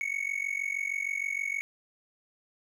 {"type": "tone with amplitude modulation", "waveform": "triangle", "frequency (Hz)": 2217, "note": "C#7", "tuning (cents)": 0, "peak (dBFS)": -24, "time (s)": [0.01, 1.61], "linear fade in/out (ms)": 0, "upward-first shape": "sine", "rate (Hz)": 46.4, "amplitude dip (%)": 90, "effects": []}